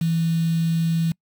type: tone with quantisation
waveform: sine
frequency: 164.81 Hz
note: E3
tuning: in tune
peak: -18 dBFS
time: 0.01-1.12 s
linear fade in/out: 5 ms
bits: 6
effects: noise-tail reverb RT60 0.1 s tail -26 dB re dry